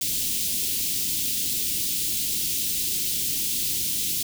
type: band-stop noise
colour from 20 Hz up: white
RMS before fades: -26 dBFS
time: 0.01-4.23 s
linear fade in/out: 5 ms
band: 340 to 2900 Hz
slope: 24 dB/octave
effects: none